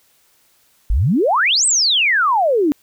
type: exponential two-way sweep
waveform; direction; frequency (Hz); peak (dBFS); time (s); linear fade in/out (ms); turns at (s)
sine; up then down; 43.02 to 8520 to 276.1; -12; 0.9-2.72; 0; 1.66
effects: white hiss -57 dBFS RMS until 2.82 s